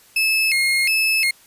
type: tone with vibrato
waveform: 35% pulse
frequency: 2365 Hz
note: D7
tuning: 12 cents sharp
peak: -14 dBFS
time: 0.16-1.31 s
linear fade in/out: 5 ms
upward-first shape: square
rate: 1.4 Hz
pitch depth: 170 cents each way
effects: white hiss -51 dBFS RMS until 1.46 s + resampled to 32000 Hz